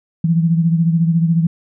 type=beating tone pair; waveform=sine; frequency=164.81 / 178.81 Hz; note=E3 / F3; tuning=0 / +41 cents; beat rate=14 Hz; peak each=-12 / -20 dBFS; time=0.24-1.47 s; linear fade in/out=5 ms; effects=none